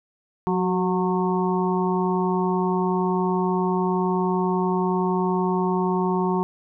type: harmonic tone with a mistuned harmonic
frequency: 182.1 Hz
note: F#3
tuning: 27 cents flat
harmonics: 1 / 2 / 4 / 5 / 6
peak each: -23 / -24 / -32 / -27 / -31 dBFS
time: 0.47-6.43 s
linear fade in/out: 0 ms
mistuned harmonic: 2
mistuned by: +33 cents
effects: none